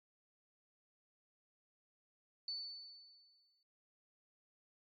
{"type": "tone with exponential decay", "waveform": "sine", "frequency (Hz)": 4492, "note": "C#8", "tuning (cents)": 22, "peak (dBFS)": -38, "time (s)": [2.48, 3.63], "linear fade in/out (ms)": 2, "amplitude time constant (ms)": 250, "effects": ["MP3 48 kbps"]}